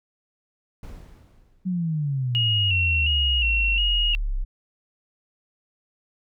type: noise with exponential decay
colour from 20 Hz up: brown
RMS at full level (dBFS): -36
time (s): 0.83-2.03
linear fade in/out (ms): 2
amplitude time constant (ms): 260
type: exponential sweep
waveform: sine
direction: down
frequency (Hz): 188.7 to 31.09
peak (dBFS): -22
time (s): 1.65-4.45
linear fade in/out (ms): 20
type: tone with vibrato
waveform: sine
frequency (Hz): 2799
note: F7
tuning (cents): +3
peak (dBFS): -20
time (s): 2.35-4.15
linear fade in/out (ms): 0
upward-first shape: square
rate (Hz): 1.4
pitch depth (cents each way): 46
effects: none